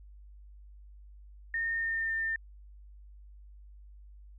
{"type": "tone with pitch glide", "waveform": "sine", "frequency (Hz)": [1830, 1802.7], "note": ["A#6", "A6"], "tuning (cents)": [-32, 42], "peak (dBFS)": -29, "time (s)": [1.54, 2.36], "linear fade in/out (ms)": 2, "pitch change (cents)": -26, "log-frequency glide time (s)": [1.75, 2.13], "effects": ["added 50 Hz sine -49 dBFS peak until 4.38 s"]}